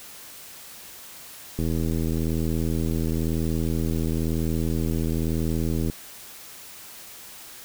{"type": "click train", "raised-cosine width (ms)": 3, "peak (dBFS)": -14, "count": 350, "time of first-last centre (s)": [1.59, 5.899], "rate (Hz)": 81, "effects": ["white hiss -43 dBFS RMS until 7.64 s"]}